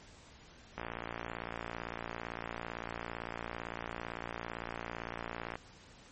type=click train; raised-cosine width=0.5 ms; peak=-23 dBFS; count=277; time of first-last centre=0.78-5.555 s; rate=57.8 Hz; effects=pink hiss -57 dBFS RMS until 6.11 s + MP3 32 kbps